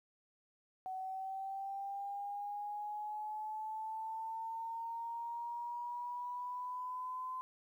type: linear sweep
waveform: sine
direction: up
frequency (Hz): 750 to 1027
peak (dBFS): -39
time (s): 0.86-7.41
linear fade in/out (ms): 0
effects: 12-bit